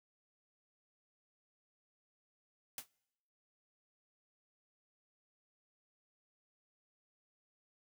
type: noise with exponential decay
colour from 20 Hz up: white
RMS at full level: -39 dBFS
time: 2.78-2.88 s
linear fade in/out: 2 ms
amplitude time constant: 20 ms
effects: noise-tail reverb RT60 0.9 s tail -26 dB re dry